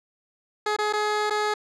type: tone with dropouts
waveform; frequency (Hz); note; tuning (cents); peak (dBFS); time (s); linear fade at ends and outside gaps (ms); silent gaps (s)
15% pulse; 421.8; G#4; +27; -16; 0.66-1.54; 5; 0.765-0.786 / 0.927-0.934 / 1.299-1.306
effects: low-pass 6000 Hz 12 dB/octave